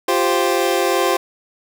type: chord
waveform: 25% pulse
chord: F suspended second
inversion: none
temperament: equal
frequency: 349.2 / 392 / 523.3 Hz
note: F4 / G4 / C5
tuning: 0 / 0 / 0 cents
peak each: -16 dBFS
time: 0.08-1.17 s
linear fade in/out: 5 ms
effects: none